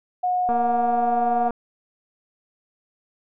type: tone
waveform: sine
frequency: 726 Hz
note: F#5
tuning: 33 cents flat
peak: -19 dBFS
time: 0.23-1.49 s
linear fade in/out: 10 ms
type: click train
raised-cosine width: 1 ms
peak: -16 dBFS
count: 240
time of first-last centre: 0.49-1.507 s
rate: 235 Hz
effects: none